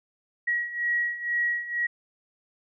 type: beating tone pair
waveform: sine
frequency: 1908 / 1910.1 Hz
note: A#6 / A#6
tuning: +40 / +42 cents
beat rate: 2.1 Hz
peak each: -30 / -26 dBFS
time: 0.47-1.87 s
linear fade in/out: 10 ms
effects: none